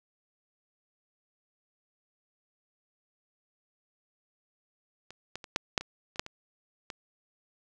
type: clicks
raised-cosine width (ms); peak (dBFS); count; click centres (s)
0.2; -28 / -20 / -26 / -9 / -8 / -22 / -30 / -9 / -24 / -21; 10; 5.106 / 5.356 / 5.442 / 5.561 / 5.778 / 5.81 / 6.159 / 6.195 / 6.264 / 6.902
effects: none